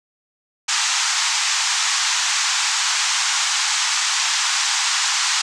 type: band-pass noise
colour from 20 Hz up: white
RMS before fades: -20 dBFS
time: 0.68-5.42 s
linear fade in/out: 10 ms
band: 830 to 7600 Hz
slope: 48 dB/octave
effects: none